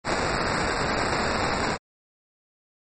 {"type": "noise with sample-and-hold", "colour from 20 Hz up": "blue", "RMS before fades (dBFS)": -25, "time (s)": [0.04, 1.78], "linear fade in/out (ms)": 50, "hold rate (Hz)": 3150, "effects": ["MP3 32 kbps"]}